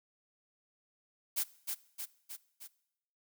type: noise with echo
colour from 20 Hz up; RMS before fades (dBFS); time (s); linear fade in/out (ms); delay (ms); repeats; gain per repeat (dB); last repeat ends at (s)
blue; -32; 1.36-1.44; 20; 310; 4; -4; 2.68
effects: noise-tail reverb RT60 0.8 s tail -20 dB re dry